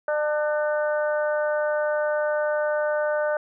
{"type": "harmonic tone with a mistuned harmonic", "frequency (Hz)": 300, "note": "D4", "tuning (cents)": 37, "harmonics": [2, 3, 4, 5, 6], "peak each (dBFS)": [-22, -33, -35, -30, -43], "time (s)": [0.08, 3.37], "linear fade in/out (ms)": 2, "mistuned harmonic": 3, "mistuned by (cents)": -16, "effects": []}